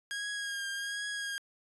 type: tone with vibrato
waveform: sawtooth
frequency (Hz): 1632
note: G#6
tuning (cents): -31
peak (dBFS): -31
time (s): 0.11-1.38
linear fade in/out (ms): 0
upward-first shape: triangle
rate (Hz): 1.3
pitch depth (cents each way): 35
effects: resampled to 24000 Hz